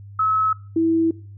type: tone pair in turn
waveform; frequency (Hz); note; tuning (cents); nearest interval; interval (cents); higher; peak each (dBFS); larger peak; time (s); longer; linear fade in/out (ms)
sine; 1291 / 327.8; E6 / E4; -37 / -10; 2 octaves; 2373; first; -16 / -15; second; 0.19-0.53 / 0.76-1.11; second; 5
effects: noise-tail reverb RT60 0.4 s tail -20 dB re dry + added 100 Hz sine -37 dBFS peak until 1.37 s